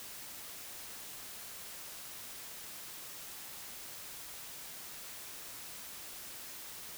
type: silence
effects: white hiss -47 dBFS RMS until 6.97 s